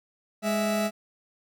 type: tone pair together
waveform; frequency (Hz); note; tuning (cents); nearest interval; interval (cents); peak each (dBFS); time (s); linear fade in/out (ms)
40% pulse; 207.7 / 659.3; G#3 / E5; 0 / 0; octave + minor sixth; 2000; -26; 0.42-0.91; 50
effects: none